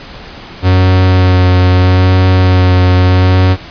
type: tone with vibrato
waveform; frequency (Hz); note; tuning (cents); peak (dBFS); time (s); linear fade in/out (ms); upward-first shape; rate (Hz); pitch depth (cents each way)
45% pulse; 92; F#2; -9; -5; 0.62-3.57; 50; sine; 0.78; 15
effects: pink hiss -30 dBFS RMS until 3.7 s + resampled to 11025 Hz